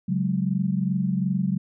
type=chord; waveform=sine; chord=C# suspended fourth; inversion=none; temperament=equal; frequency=138.59 / 185 / 207.7 Hz; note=C#3 / F#3 / G#3; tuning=0 / 0 / 0 cents; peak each=-28 / -23 / -28 dBFS; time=0.08-1.58 s; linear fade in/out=10 ms; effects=none